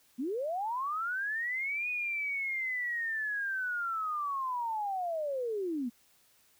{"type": "linear two-way sweep", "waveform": "sine", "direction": "up then down", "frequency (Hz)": [226, 2489, 226], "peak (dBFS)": -31, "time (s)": [0.18, 5.9], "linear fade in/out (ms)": 20, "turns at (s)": 1.89, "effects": ["white hiss -66 dBFS RMS until 6.59 s"]}